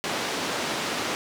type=band-pass noise; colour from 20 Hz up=pink; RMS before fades=-29 dBFS; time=0.04-1.15 s; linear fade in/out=0 ms; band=270 to 6100 Hz; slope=12 dB/octave; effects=none